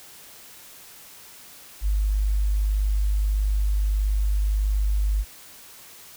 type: tone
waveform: sine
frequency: 50.8 Hz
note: G#1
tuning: 38 cents flat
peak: -19 dBFS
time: 1.81-5.25 s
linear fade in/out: 50 ms
effects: white hiss -46 dBFS RMS until 6.16 s